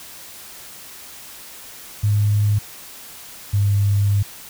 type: tone pair in turn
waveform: sine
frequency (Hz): 104 / 101.04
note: G#2 / G#2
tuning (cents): +3 / -47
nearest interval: unison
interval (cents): 50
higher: first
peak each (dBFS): -14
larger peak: neither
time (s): 2.03-2.59 / 3.53-4.23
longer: second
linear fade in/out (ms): 10
effects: white hiss -39 dBFS RMS until 4.49 s